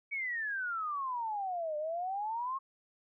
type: exponential two-way sweep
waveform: sine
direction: down then up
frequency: 2278 to 594 to 1096 Hz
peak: -33 dBFS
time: 0.11-2.59 s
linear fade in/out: 20 ms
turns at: 1.77 s
effects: none